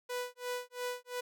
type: tone with tremolo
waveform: sawtooth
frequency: 493.9 Hz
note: B4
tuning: in tune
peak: -30 dBFS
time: 0.09-1.21 s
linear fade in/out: 10 ms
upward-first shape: sine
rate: 2.9 Hz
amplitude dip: 100%
effects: none